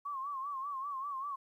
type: tone with vibrato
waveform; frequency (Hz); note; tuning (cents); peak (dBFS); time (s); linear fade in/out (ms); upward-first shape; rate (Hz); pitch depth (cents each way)
sine; 1105; C#6; -6; -36; 0.05-1.36; 10; sine; 5.1; 94
effects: 12-bit